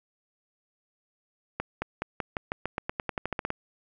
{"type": "accelerating click train", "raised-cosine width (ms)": 0.5, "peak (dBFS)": -14, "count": 17, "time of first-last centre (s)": [1.6, 3.504], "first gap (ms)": 220, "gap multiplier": 0.91, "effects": []}